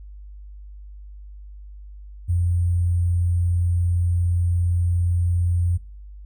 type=tone with sample-and-hold; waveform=sine; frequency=87.31 Hz; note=F2; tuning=in tune; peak=-17 dBFS; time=2.28-5.78 s; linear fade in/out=20 ms; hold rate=8820 Hz; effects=noise-tail reverb RT60 0.6 s tail -25 dB re dry + added 50 Hz sine -37 dBFS peak until 6.25 s